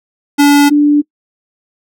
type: tone pair in turn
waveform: square / sine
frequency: 287.5 / 293.2 Hz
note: D4 / D4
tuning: -37 / -3 cents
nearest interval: unison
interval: 34 cents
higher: second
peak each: -5 dBFS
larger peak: neither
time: 0.38-0.7 / 0.7-1.02 s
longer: neither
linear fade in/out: 20 ms
effects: noise-tail reverb RT60 0.1 s tail -24 dB re dry